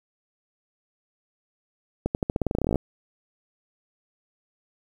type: accelerating click train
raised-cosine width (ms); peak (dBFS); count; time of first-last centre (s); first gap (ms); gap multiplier
2; -10; 18; 2.06-2.758; 89; 0.89
effects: 8-bit